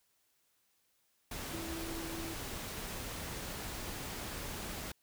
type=tone in noise; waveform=sine; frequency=329.2 Hz; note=E4; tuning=2 cents flat; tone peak=-42 dBFS; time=1.53-2.34 s; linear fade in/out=5 ms; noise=pink; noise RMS=-42 dBFS; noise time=1.31-4.92 s; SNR=-3 dB; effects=white hiss -75 dBFS RMS until 5.02 s